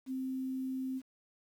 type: tone with quantisation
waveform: sine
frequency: 261.6 Hz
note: C4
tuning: in tune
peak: -34 dBFS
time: 0.06-1.02 s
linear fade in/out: 50 ms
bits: 10
effects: none